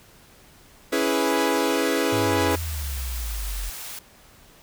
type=chord; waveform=sawtooth; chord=C# minor seventh; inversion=none; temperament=equal; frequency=277.2 / 329.6 / 415.3 / 493.9 Hz; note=C#4 / E4 / G#4 / B4; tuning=0 / 0 / 0 / 0 cents; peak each=-22 dBFS; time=0.92-2.56 s; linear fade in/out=10 ms
type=exponential sweep; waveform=sine; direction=down; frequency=110 to 42.87 Hz; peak=-27 dBFS; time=2.12-3.7 s; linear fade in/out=10 ms
type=high-pass noise; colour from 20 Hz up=white; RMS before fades=-36 dBFS; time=2.51-3.99 s; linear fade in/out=2 ms; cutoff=630 Hz; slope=12 dB/octave
effects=pink hiss -52 dBFS RMS until 4.62 s